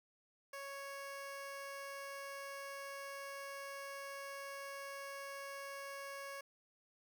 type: tone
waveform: 15% pulse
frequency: 554.4 Hz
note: C#5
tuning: in tune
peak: -39 dBFS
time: 0.53-6.41 s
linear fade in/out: 5 ms
effects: none

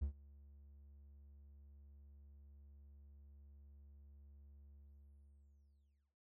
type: tone with ADSR envelope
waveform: triangle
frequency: 70.6 Hz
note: C#2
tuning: 32 cents sharp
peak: -32 dBFS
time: 0.01-6.16 s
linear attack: 16 ms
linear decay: 97 ms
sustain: -24 dB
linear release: 1400 ms
effects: none

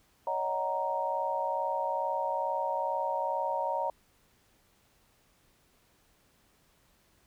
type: chord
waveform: sine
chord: D# minor seventh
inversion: third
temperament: just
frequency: 560 / 622.3 / 746.7 / 933.4 Hz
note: C#5 / D#5 / F#5 / A#5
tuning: +18 / 0 / +16 / +2 cents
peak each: -35 / -36 / -37 / -31 dBFS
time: 0.27-3.9 s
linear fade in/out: 2 ms
effects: pink hiss -67 dBFS RMS until 7.26 s

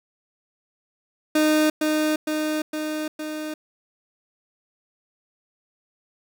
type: tone with echo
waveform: 30% pulse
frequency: 307.6 Hz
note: D#4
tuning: 20 cents flat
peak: -14 dBFS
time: 1.35-1.7 s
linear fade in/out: 5 ms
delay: 460 ms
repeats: 4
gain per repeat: -3 dB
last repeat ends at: 3.54 s
effects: none

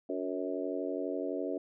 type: harmonic tone with a mistuned harmonic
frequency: 92 Hz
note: F#2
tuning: 9 cents flat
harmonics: 3 / 4 / 5 / 6 / 7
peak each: -37 / -38 / -39 / -40 / -40 dBFS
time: 0.09-1.58 s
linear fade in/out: 5 ms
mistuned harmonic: 3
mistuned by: +56 cents
effects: none

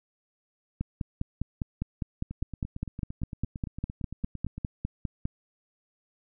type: two click trains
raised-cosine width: 5 ms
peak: -17 / -24 dBFS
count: 23 / 21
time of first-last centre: 0.81-5.254 / 2.31-4.58 s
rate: 4.95 / 8.81 Hz
effects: none

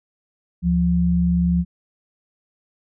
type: tone pair together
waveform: sine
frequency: 73.4 / 174.58 Hz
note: D2 / F3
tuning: 0 / 0 cents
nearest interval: octave + minor third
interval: 1500 cents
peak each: -22 / -16 dBFS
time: 0.62-1.65 s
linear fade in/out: 50 ms
effects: none

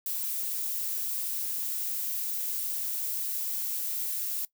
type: noise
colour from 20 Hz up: violet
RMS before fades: -32 dBFS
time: 0.06-4.45 s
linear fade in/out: 2 ms
effects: noise-tail reverb RT60 0.1 s tail -19 dB re dry

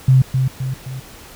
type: tone with echo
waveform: sine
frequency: 130.81 Hz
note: C3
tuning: in tune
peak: -7 dBFS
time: 0.08-0.22 s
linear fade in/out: 5 ms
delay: 260 ms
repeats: 3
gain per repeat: -6 dB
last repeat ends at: 1 s
effects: pink hiss -40 dBFS RMS until 1.35 s

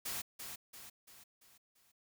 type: noise with echo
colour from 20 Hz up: white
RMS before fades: -40 dBFS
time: 0.05-0.22 s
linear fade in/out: 10 ms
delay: 340 ms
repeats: 5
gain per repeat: -6 dB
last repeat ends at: 1.92 s
effects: none

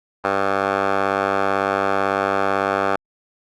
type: tone with band-pass filter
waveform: 10% pulse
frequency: 98 Hz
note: G2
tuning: in tune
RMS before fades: -20 dBFS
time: 0.24-2.96 s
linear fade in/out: 5 ms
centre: 1000 Hz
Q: 2.9
effects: Opus 24 kbps

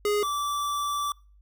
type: tone pair in turn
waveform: square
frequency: 414.6 / 1162.2 Hz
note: G#4 / D6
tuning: -3 / -18 cents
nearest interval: octave + tritone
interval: 1785 cents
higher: second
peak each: -23 / -27 dBFS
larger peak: first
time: 0.05-0.23 / 0.23-1.12 s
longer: second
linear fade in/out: 2 ms
effects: noise-tail reverb RT60 0.4 s tail -26 dB re dry + added 50 Hz sine -53 dBFS peak until 1.41 s

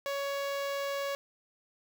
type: tone with notch filter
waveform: sawtooth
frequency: 559 Hz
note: C#5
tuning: 14 cents sharp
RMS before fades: -34 dBFS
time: 0.06-1.15 s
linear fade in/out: 0 ms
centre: 9200 Hz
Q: 1.5
effects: none

